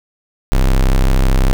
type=tone; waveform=45% pulse; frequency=32.7 Hz; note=C1; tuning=in tune; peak=-9 dBFS; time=0.52-1.53 s; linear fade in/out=0 ms; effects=7-bit